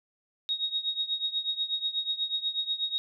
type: tone with tremolo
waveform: sine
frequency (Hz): 3760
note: A#7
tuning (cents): +14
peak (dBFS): -24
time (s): 0.49-2.98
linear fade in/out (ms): 0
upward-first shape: triangle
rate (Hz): 8.2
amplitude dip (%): 90
effects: none